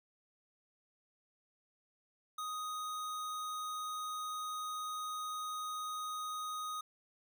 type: tone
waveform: square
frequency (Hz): 1247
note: D#6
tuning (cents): +3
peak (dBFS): -39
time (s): 2.38-6.81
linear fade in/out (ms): 5
effects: none